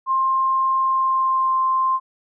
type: tone with pitch glide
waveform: sine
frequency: 1058 to 1050.1 Hz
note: C6 to C6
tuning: +19 to +6 cents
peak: -16 dBFS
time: 0.06-2 s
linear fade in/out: 50 ms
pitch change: -13 cents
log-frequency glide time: 0.8-1.52 s
effects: none